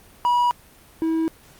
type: tone pair in turn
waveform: triangle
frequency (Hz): 970 / 323.7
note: B5 / E4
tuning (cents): -31 / -31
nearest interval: octave + perfect fifth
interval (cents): 1900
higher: first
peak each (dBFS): -14 / -17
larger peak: first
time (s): 0.25-0.51 / 1.02-1.28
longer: neither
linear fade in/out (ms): 0
effects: pink hiss -50 dBFS RMS until 1.59 s + Opus 32 kbps